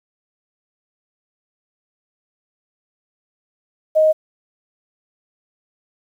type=tone; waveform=sine; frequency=625 Hz; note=D#5; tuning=8 cents sharp; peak=-10 dBFS; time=3.95-4.13 s; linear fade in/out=20 ms; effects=8-bit